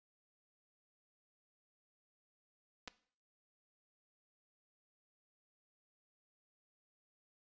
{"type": "clicks", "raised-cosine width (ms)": 0.2, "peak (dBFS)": -28, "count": 2, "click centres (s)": [2.876, 2.88], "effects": ["noise-tail reverb RT60 0.5 s tail -17 dB re dry", "resampled to 16000 Hz"]}